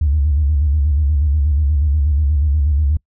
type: tone with vibrato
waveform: sine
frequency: 73.2 Hz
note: D2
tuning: 5 cents flat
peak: -11 dBFS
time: 0.01-2.97 s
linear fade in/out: 5 ms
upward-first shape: square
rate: 8.3 Hz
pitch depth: 91 cents each way
effects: noise-tail reverb RT60 0.1 s tail -26 dB re dry + tanh soft clip ceiling -7 dBFS